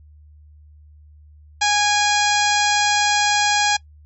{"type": "harmonic tone with a mistuned harmonic", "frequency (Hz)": 827, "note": "G#5", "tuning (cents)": -8, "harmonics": [1, 2, 3, 4, 5, 6, 7, 8, 9], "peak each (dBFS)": [-19, -22, -24, -25, -26, -27, -27, -28, -29], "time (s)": [1.61, 3.77], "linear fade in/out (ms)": 10, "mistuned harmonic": 3, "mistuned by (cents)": -31, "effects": ["noise-tail reverb RT60 0.1 s tail -22 dB re dry", "added 75 Hz sine -44 dBFS peak until 4.05 s"]}